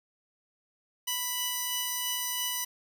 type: tone pair together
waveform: 10% pulse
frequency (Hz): 989 / 2964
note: B5 / F#7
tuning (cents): +2 / +2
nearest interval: octave + perfect fifth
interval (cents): 1900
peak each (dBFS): -27 / -23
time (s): 1.07-2.65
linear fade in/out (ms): 10
effects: none